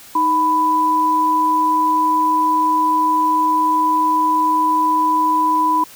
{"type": "tone pair together", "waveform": "sine", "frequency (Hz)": [312.9, 993.4], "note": ["D#4", "B5"], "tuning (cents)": [10, 10], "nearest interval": "octave + minor sixth", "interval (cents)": 2000, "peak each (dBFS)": [-22, -13], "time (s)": [0.15, 5.84], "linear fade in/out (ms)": 5, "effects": ["white hiss -41 dBFS RMS until 5.95 s"]}